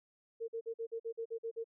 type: tone bursts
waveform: sine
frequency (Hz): 456.5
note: A#4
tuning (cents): -36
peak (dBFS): -36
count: 10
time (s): 0.4-1.643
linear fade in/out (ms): 20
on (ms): 82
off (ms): 47
effects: none